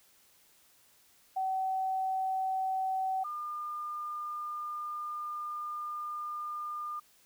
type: tone pair in turn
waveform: sine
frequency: 760 / 1206.4 Hz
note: F#5 / D6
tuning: +46 / +46 cents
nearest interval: minor sixth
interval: 800 cents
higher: second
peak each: -29 / -35 dBFS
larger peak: first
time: 1.36-3.24 / 3.24-7 s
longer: second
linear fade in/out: 10 ms
effects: white hiss -64 dBFS RMS until 7.25 s